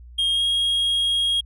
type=tone with pitch glide; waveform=triangle; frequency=3236 to 3272 Hz; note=G#7 to G#7; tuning=-46 to -26 cents; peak=-17 dBFS; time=0.18-1.41 s; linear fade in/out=10 ms; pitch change=+20 cents; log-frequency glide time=0.31-0.43 s; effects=added 60 Hz sine -40 dBFS peak until 1.45 s